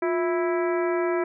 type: harmonic tone with a mistuned harmonic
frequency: 329.6 Hz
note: E4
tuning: in tune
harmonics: 1 / 2 / 3 / 4 / 5 / 6 / 7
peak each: -23 / -29 / -33 / -35 / -37 / -39 / -40 dBFS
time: 0.02-1.24 s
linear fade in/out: 5 ms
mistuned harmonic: 1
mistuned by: +120 cents
effects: none